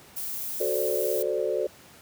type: noise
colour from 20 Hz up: violet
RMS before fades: -33 dBFS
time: 0.16-1.23 s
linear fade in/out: 10 ms
type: chord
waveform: sine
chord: D dominant seventh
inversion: first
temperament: equal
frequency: 370 / 440 / 523.3 / 587.3 Hz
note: F#4 / A4 / C5 / D5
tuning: 0 / 0 / 0 / 0 cents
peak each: -30 / -29 / -30 / -30 dBFS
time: 0.6-1.67 s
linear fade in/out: 5 ms
effects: pink hiss -51 dBFS RMS until 2.01 s + high-pass 100 Hz 12 dB/octave